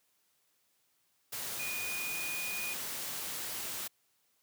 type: tone in noise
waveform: sine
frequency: 2462 Hz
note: D#7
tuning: 19 cents flat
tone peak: -37 dBFS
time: 1.59-2.74 s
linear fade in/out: 10 ms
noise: white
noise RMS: -39 dBFS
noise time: 1.32-3.88 s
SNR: -1 dB
effects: white hiss -74 dBFS RMS until 4.42 s + high-pass 80 Hz 12 dB/octave